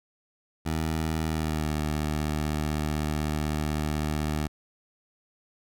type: tone with pitch glide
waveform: 15% pulse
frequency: 79.6 to 75.96 Hz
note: D#2 to D#2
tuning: +40 to -41 cents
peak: -20 dBFS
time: 0.65-4.48 s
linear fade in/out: 20 ms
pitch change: -81 cents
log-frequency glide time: 1.26-1.75 s
effects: none